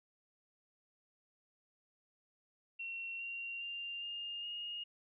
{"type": "tone with pitch steps", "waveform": "sine", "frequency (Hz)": [2726, 2758, 2790, 2822, 2855], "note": ["F7", "F7", "F7", "F7", "F7"], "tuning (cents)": [-43, -22, -2, 17, 37], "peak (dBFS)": -40, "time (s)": [2.79, 4.84], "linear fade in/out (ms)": 10, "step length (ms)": 410, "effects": []}